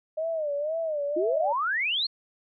sine tone with vibrato, 614 Hz, D#5, 23 cents flat, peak -26 dBFS, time 0.17-1.53 s, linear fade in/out 10 ms, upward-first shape sine, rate 2 Hz, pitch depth 130 cents each way
sine exponential sweep, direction up, 325.1 to 4416 Hz, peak -24 dBFS, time 1.16-2.07 s, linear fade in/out 10 ms
effects none

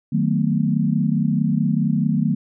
sine chord, B dominant seventh, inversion first, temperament just, 154.34 / 185.21 / 222.2 / 246.9 Hz, D#3 / F#3 / A3 / B3, -14 / +2 / +17 / 0 cents, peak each -21 / -22 / -21 / -25 dBFS, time 0.12-2.35 s, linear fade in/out 10 ms, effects none

